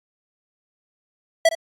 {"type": "tone with echo", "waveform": "square", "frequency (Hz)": 657, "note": "E5", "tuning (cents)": -6, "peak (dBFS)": -12, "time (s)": [1.45, 1.49], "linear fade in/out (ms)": 5, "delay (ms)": 61, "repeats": 1, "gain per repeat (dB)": -13, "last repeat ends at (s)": 1.551, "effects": ["low-pass 10000 Hz 12 dB/octave", "AAC 64 kbps"]}